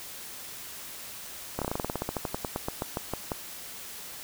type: slowing click train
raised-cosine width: 1 ms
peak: -15 dBFS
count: 22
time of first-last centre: 1.59-3.318 s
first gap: 27 ms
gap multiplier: 1.1
effects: white hiss -42 dBFS RMS until 4.23 s